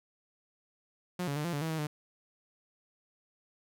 sawtooth tone with pitch steps, 179.3 / 141.8 / 149.7 / 172.2 / 144.1 / 161.4 / 159.2 / 149.8 Hz, F3 / C#3 / D3 / F3 / D3 / E3 / D#3 / D3, +46 / +40 / +33 / -24 / -33 / -36 / +40 / +35 cents, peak -28 dBFS, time 1.19-1.87 s, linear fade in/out 5 ms, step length 85 ms, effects none

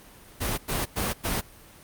pink noise bursts, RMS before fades -27 dBFS, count 4, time 0.4-1.414 s, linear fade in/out 20 ms, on 180 ms, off 98 ms, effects pink hiss -50 dBFS RMS until 1.83 s + Opus 32 kbps

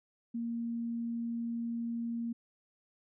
sine tone, 233.1 Hz, A#3, in tune, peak -33 dBFS, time 0.34-2.33 s, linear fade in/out 10 ms, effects none

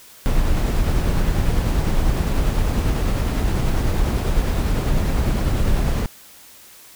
brown noise with tremolo, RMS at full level -17 dBFS, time 0.26-6.06 s, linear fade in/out 0 ms, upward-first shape triangle, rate 10 Hz, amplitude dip 30%, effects white hiss -45 dBFS RMS until 6.95 s

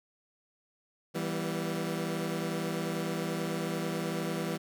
20% pulse chord, E minor, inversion none, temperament equal with one note detuned, 164.81 / 196 / 242.6 Hz, E3 / G3 / B3, 0 / 0 / -31 cents, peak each -29 / -31 / -35 dBFS, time 1.14-4.58 s, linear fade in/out 20 ms, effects none

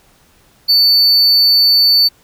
triangle tone, 4500 Hz, C#8, 25 cents sharp, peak -6 dBFS, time 0.68-2.09 s, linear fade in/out 20 ms, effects pink hiss -51 dBFS RMS until 2.23 s

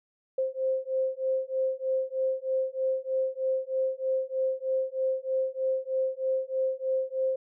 sine beating tone pair, 523.3 / 526.5 Hz, C5 / C5, 0 / +11 cents, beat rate 3.2 Hz, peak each -29 dBFS, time 0.38-7.36 s, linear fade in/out 5 ms, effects none

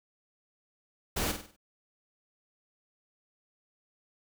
pink noise with echo, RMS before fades -31 dBFS, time 1.16-1.32 s, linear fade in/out 10 ms, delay 49 ms, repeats 5, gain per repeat -7 dB, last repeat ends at 1.565 s, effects none

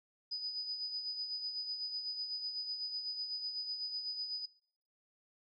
sine tone with tremolo, 4978 Hz, D#8, in tune, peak -35 dBFS, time 0.31-4.46 s, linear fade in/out 10 ms, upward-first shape sine, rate 8 Hz, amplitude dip 50%, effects noise-tail reverb RT60 0.7 s tail -24 dB re dry

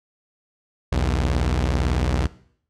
sawtooth beating tone pair, 61.74 / 79.74 Hz, B1 / D#2, 0 / +43 cents, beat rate 18 Hz, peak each -17 / -20 dBFS, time 0.92-2.27 s, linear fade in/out 5 ms, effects noise-tail reverb RT60 0.6 s tail -18 dB re dry + low-pass 7000 Hz 12 dB/octave

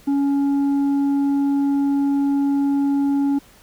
triangle tone with tanh clipping, 280 Hz, C#4, 18 cents sharp, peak -17 dBFS, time 0.07-3.39 s, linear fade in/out 10 ms, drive 9 dB, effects pink hiss -50 dBFS RMS until 3.62 s

